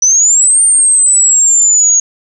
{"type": "exponential two-way sweep", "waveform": "sine", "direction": "up then down", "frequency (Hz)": [5920, 8870, 6610], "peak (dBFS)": -5, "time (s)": [0.02, 2], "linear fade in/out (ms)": 5, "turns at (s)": 0.62, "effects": []}